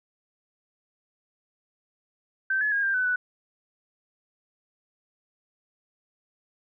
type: tone with pitch steps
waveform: sine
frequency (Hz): 1552 / 1706 / 1631 / 1587 / 1505 / 1485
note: G6 / G#6 / G#6 / G6 / F#6 / F#6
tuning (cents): -18 / +46 / -32 / +21 / +29 / +6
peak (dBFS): -22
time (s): 2.5-3.16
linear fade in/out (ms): 5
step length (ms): 110
effects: none